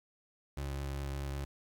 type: tone with vibrato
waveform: 30% pulse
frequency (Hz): 69.3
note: C#2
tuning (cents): 0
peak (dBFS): -33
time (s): 0.57-1.45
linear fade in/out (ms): 5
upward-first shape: triangle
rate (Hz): 5.1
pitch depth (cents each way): 18
effects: 10-bit